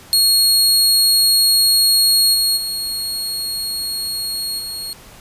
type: tone with level steps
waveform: sawtooth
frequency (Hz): 4303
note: C8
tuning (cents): +48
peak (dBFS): -8 / -11 / -18 / -22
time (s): 0.13-4.93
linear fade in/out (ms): 0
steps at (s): 2.33 / 2.56 / 4.58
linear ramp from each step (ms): 20
effects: pink hiss -42 dBFS RMS until 5.2 s + resampled to 32000 Hz